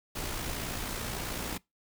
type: noise with amplitude modulation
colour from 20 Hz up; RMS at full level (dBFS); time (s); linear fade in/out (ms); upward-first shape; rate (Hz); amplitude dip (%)
pink; -34; 0.15-1.58; 10; sine; 58.2; 40
effects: noise-tail reverb RT60 0.2 s tail -24 dB re dry